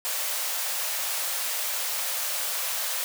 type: high-pass noise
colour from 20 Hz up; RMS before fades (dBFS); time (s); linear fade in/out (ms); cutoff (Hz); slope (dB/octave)
white; -29; 0.05-3.04; 0; 490; 96
effects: none